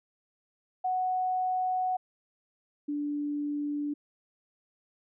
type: tone pair in turn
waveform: sine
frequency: 740 / 292.1 Hz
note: F#5 / D4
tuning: 0 / -9 cents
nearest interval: octave + major third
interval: 1609 cents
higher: first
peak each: -26 / -29 dBFS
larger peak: first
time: 0.84-1.97 / 2.88-3.94 s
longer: first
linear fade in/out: 10 ms
effects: none